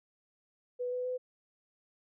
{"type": "tone with pitch steps", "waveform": "sine", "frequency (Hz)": [493.9, 499.1, 504.3], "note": ["B4", "B4", "B4"], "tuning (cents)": [0, 18, 36], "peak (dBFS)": -32, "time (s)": [0.79, 1.18], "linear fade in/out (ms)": 20, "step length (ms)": 130, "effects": []}